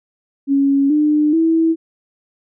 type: tone with pitch steps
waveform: sine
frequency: 277.2 / 300.5 / 325.9 Hz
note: C#4 / D4 / E4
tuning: 0 / +40 / -20 cents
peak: -11 dBFS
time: 0.47-1.76 s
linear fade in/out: 50 ms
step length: 430 ms
effects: none